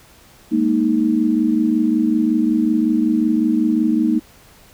sine chord, Ab suspended second, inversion none, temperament equal, 207.7 / 233.1 / 311.1 Hz, Ab3 / Bb3 / Eb4, 0 / 0 / 0 cents, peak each -22 / -17 / -17 dBFS, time 0.51-4.2 s, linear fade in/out 20 ms, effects pink hiss -48 dBFS RMS until 4.73 s

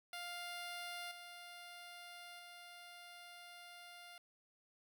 10% pulse tone with level steps, 701 Hz, F5, 6 cents sharp, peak -36 / -43 / -45 dBFS, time 0.13-4.18 s, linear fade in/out 2 ms, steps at 1.11 / 2.39 s, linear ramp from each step 5 ms, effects none

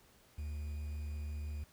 triangle tone with quantisation, 74.5 Hz, D2, 25 cents sharp, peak -36 dBFS, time 0.38-1.64 s, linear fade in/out 5 ms, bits 10, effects pink hiss -65 dBFS RMS until 1.72 s

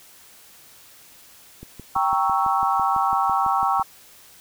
click train, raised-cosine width 3 ms, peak -25 dBFS, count 14, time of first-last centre 1.63-3.797 s, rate 6 Hz
sine chord, G diminished seventh, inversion none, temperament equal, 784 / 932.3 / 1108.7 / 1318.5 Hz, G5 / Bb5 / Db6 / Fb6, 0 / 0 / 0 / 0 cents, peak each -22 / -25 / -23 / -25 dBFS, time 1.95-3.83 s, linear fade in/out 10 ms
effects white hiss -49 dBFS RMS until 4.4 s

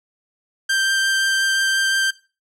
sawtooth tone with vibrato, 1573 Hz, G6, 6 cents sharp, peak -13 dBFS, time 0.69-2.11 s, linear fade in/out 10 ms, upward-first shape triangle, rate 5.7 Hz, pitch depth 8 cents each way, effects noise-tail reverb RT60 0.3 s tail -17 dB re dry + low-pass 10000 Hz 12 dB/octave

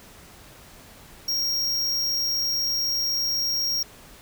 square tone, 5588 Hz, F8, in tune, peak -23 dBFS, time 1.28-3.83 s, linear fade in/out 5 ms, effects pink hiss -48 dBFS RMS until 4.21 s

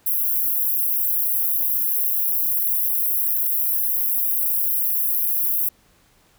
white high-pass noise, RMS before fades -21 dBFS, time 0.06-5.69 s, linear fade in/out 5 ms, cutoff 11000 Hz, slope 96 dB/octave, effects pink hiss -58 dBFS RMS until 6.38 s

